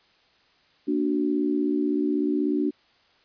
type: chord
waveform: sine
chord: Bb augmented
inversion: none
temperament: equal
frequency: 233.1 / 293.7 / 370 Hz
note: Bb3 / D4 / F#4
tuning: 0 / 0 / 0 cents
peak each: -29 / -23 / -28 dBFS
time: 0.87-2.71 s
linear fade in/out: 20 ms
effects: white hiss -61 dBFS RMS until 3.24 s + resampled to 11025 Hz